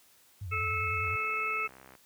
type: tone with vibrato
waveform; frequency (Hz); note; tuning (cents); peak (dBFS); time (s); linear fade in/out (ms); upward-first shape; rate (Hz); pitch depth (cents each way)
sine; 92.5; F#2; 0; -35; 0.41-1.16; 5; triangle; 10; 210
type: harmonic tone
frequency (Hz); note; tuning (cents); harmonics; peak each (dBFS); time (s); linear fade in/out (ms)
434.9; A4; -20; 1 / 3 / 5 / 6; -43 / -33 / -35 / -33; 0.51-1.68; 20
type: click train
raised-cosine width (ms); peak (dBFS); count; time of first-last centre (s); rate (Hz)
0.5; -36; 60; 1.05-1.952; 65.4
effects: white hiss -62 dBFS RMS until 2.05 s + high-pass 60 Hz 12 dB/octave